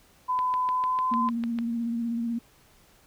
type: tone with pitch glide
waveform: sine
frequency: 1008 to 1023.3 Hz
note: B5 to C6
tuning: +35 to -39 cents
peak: -23 dBFS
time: 0.28-1.3 s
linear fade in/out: 20 ms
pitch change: +26 cents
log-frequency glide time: 0.69-1.1 s
type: click train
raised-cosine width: 0.3 ms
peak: -22 dBFS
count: 9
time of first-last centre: 0.39-1.588 s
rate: 6.68 Hz
type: tone with vibrato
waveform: sine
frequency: 233.1 Hz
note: A#3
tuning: in tune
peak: -26 dBFS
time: 1.11-2.39 s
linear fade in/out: 10 ms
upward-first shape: sine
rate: 16 Hz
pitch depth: 29 cents each way
effects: pink hiss -59 dBFS RMS until 3.06 s